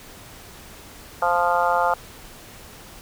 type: harmonic tone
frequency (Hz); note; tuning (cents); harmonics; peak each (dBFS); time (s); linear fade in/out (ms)
174.61; F3; 0; 3 / 4 / 5 / 6 / 7 / 8; -25 / -23 / -22 / -28 / -25 / -27; 1.22-1.94; 2
effects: pink hiss -43 dBFS RMS until 3.01 s